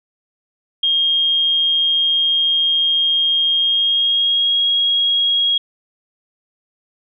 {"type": "tone with pitch glide", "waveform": "sine", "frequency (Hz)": [3233, 3290], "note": ["G#7", "G#7"], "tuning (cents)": [-47, -17], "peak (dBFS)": -13, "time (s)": [0.83, 5.58], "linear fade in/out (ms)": 5, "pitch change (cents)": 30, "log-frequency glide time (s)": [3.55, 4.65], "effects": []}